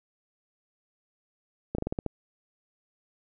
slowing click train, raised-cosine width 2 ms, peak -16 dBFS, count 7, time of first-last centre 1.75-2.063 s, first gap 34 ms, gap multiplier 1.17, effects none

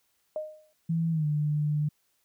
sine tone with exponential decay, 617 Hz, D#5, 15 cents flat, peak -27 dBFS, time 0.36-0.73 s, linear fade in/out 1 ms, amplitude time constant 80 ms
sine tone with pitch glide, 164.81 to 149.4 Hz, E3 to D3, 0 to +30 cents, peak -24 dBFS, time 0.89-1.89 s, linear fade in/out 10 ms, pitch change -170 cents, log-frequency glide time 1.11-1.26 s
effects white hiss -72 dBFS RMS until 2.24 s

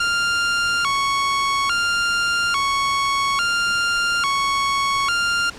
sawtooth tone with vibrato, 1244.5 Hz, D#6, in tune, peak -14 dBFS, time 0-5.5 s, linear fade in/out 5 ms, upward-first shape square, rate 0.59 Hz, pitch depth 200 cents each way, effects pink hiss -39 dBFS RMS until 5.58 s + low-pass 7000 Hz 12 dB/octave

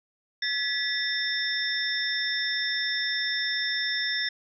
sine tone cluster, 1697 / 1960 / 3616 / 5350 Hz, G#6 / B6 / A7 / E8, +37 / -14 / +47 / +25 cents, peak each -31 dBFS, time 0.42-4.29 s, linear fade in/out 5 ms, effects none

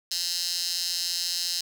15% pulse tone with high-pass filter, 174.5 Hz, F3, 1 cent flat, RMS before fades -29 dBFS, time 0.11-1.61 s, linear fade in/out 5 ms, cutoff 4700 Hz, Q 4.1, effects none

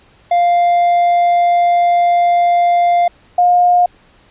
triangle / sine tone pair in turn, 698.5 / 711.5 Hz, F5 / F5, 0 / +32 cents, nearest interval unison, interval 32 cents, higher second, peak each -7 dBFS, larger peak neither, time 0.31-3.08 / 3.38-3.86 s, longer first, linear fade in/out 5 ms, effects pink hiss -49 dBFS RMS until 4.3 s + resampled to 8000 Hz

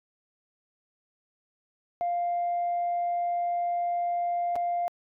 sine tone with dropouts, 698.5 Hz, F5, in tune, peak -24 dBFS, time 2.01-4.88 s, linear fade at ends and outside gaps 0 ms, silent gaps 4.556-4.562 s, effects tanh soft clip ceiling -22 dBFS

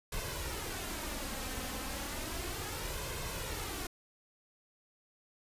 pink noise with flanger, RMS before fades -39 dBFS, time 0.12-3.87 s, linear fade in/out 5 ms, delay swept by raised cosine 1.9 to 3.9 ms, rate 0.33 Hz, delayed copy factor +0.55, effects resampled to 32000 Hz

